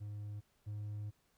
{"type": "tone pair in turn", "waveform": "triangle", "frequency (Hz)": [103.83, 104.49], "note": ["G#2", "G#2"], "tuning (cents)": [0, 11], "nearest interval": "unison", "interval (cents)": 11, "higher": "second", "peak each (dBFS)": [-39, -37], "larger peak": "second", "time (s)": [[0, 0.41], [0.66, 1.11]], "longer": "second", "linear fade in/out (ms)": 20, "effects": ["tanh soft clip ceiling -33 dBFS", "pink hiss -75 dBFS RMS until 1.37 s"]}